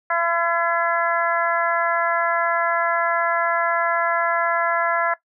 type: harmonic tone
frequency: 338.5 Hz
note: E4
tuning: 46 cents sharp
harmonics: 2 / 3 / 4 / 5 / 6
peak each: -24 / -25 / -23 / -23 / -30 dBFS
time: 0.1-5.14 s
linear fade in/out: 5 ms
effects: noise-tail reverb RT60 0.1 s tail -17 dB re dry